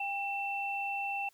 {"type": "tone pair together", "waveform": "sine", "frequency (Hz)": [797, 2683], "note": ["G5", "E7"], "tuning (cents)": [28, 30], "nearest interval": "octave + major sixth", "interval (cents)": 2102, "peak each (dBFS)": [-35, -35], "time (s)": [0, 1.29], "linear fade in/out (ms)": 5, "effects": ["white hiss -68 dBFS RMS until 1.33 s"]}